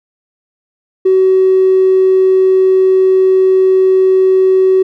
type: tone with tanh clipping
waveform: triangle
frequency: 377.1 Hz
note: F#4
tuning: 33 cents sharp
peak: -5 dBFS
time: 1.05-4.83 s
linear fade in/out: 10 ms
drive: 1 dB
effects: none